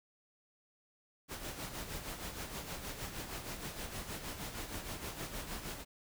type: noise with tremolo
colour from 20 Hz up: pink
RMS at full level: -41 dBFS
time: 1.28-5.85 s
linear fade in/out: 50 ms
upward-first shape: sine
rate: 6.4 Hz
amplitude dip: 55%
effects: none